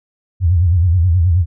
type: tone with vibrato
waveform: sine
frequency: 87.31 Hz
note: F2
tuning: in tune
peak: -9 dBFS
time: 0.4-1.46 s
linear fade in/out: 50 ms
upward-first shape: sine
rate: 9.4 Hz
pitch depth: 140 cents each way
effects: none